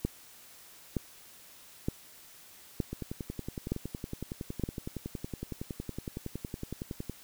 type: two click trains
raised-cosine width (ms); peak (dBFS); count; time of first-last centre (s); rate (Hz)
3; -23 / -16; 46 / 6; 2.93-7.097 / 0.05-4.637; 10.8 / 1.09
effects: white hiss -54 dBFS RMS until 7.23 s